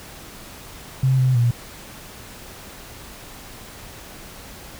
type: tone with pitch steps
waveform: sine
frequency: 131.7 / 128.8 / 119.7 Hz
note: C3 / C3 / A#2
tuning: +12 / -27 / +46 cents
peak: -14 dBFS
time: 1.03-1.51 s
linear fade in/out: 5 ms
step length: 160 ms
effects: pink hiss -40 dBFS RMS until 4.79 s